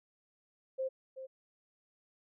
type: tone with echo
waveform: sine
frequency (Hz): 526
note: C5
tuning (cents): +9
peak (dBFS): -32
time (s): 0.78-0.89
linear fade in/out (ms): 20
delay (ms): 380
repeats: 1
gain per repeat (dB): -10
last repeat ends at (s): 1.27
effects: none